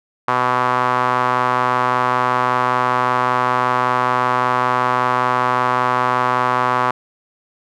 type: tone with band-pass filter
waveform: sawtooth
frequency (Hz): 125.2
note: B2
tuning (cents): +24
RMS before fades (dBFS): -17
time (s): 0.28-6.91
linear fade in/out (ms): 2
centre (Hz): 1100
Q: 3.1
effects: none